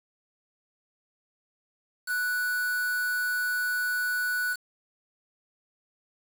triangle tone with quantisation, 1480 Hz, F#6, in tune, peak -24 dBFS, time 2.06-4.57 s, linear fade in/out 50 ms, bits 6, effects none

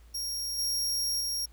sawtooth tone with level steps, 5588 Hz, F8, in tune, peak -29 / -25 / -27 dBFS, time 0.14-1.46 s, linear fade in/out 10 ms, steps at 0.58 / 1.2 s, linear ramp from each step 10 ms, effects added 57 Hz sine -51 dBFS peak until 1.52 s + pink hiss -64 dBFS RMS until 1.52 s

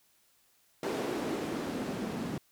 white noise with band-pass filter sweep, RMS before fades -35 dBFS, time 0.83-2.38 s, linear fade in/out 2 ms, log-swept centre 380 to 200 Hz, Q 2, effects white hiss -68 dBFS RMS until 2.51 s

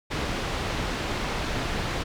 pink low-pass noise, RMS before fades -29 dBFS, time 0.1-2.04 s, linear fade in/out 20 ms, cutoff 4200 Hz, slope 12 dB/octave, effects none

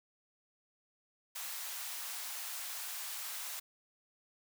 white high-pass noise, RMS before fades -42 dBFS, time 1.35-3.6 s, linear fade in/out 10 ms, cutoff 710 Hz, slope 24 dB/octave, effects none

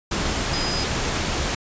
sine tone in noise, 4978 Hz, D#8, in tune, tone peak -27 dBFS, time 0.53-0.84 s, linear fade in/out 5 ms, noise pink, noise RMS -24 dBFS, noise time 0.11-1.55 s, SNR -6 dB, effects resampled to 16000 Hz

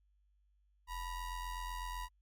square ring-modulated tone, 473 Hz, A#4, 25 cents sharp, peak -37 dBFS, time 0.87-2.09 s, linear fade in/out 50 ms, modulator 517 Hz, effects added 50 Hz sine -69 dBFS peak until 2.21 s + MP3 96 kbps

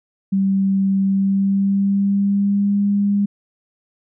sine tone with pitch glide, 194.2 to 202 Hz, G3 to G#3, -16 to -48 cents, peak -14 dBFS, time 0.32-3.26 s, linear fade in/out 10 ms, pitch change +68 cents, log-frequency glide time 1.03-2.79 s, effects none

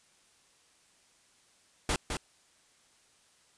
pink noise with echo, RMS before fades -29 dBFS, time 1.89-1.96 s, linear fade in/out 2 ms, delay 210 ms, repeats 1, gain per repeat -5 dB, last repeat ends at 2.17 s, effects white hiss -65 dBFS RMS until 3.57 s + resampled to 22050 Hz

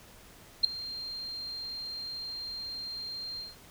sine tone with ADSR envelope, 4186 Hz, C8, in tune, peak -15 dBFS, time 0.63-3.56 s, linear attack 15 ms, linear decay 4 ms, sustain -21 dB, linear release 170 ms, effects pink hiss -54 dBFS RMS until 3.7 s

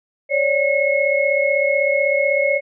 sine tone cluster, 547 / 583 / 2175 Hz, C#5 / D5 / C#7, -23 / -13 / -33 cents, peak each -19 dBFS, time 0.29-2.61 s, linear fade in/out 50 ms, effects none

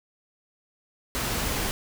pink noise, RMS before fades -28 dBFS, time 1.15-1.71 s, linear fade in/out 0 ms, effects none

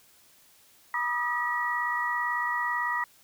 sine tone cluster, 968 / 1213 / 1271 / 1924 Hz, B5 / D#6 / D#6 / B6, -35 / -44 / +36 / -46 cents, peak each -31 / -33 / -37 / -29 dBFS, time 0.94-3.04 s, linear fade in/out 2 ms, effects white hiss -59 dBFS RMS until 3.23 s

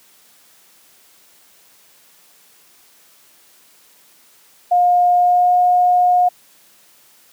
sine tone with pitch glide, 712 to 718.6 Hz, F5 to F5, +33 to +49 cents, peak -10 dBFS, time 4.71-6.29 s, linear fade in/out 10 ms, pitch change +16 cents, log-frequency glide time 5.16-5.55 s, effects white hiss -51 dBFS RMS until 7.32 s + high-pass 150 Hz 12 dB/octave

